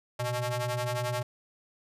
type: ring-modulated tone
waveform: sawtooth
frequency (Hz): 247.1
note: B3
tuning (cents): +1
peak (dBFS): -22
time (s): 0.19-1.23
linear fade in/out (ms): 10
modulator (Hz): 365
effects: resampled to 32000 Hz